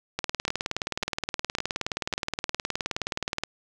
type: two click trains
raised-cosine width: 0.2 ms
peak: -10 / -10 dBFS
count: 4 / 63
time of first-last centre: 0.48-2.137 / 0.19-3.436 s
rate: 1.81 / 19.1 Hz
effects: none